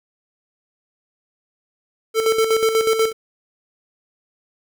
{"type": "tone with tremolo", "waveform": "square", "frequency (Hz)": 444.9, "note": "A4", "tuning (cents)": 19, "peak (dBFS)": -14, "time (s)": [2.14, 3.13], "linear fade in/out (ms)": 50, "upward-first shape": "square", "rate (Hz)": 8.2, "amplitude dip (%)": 55, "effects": []}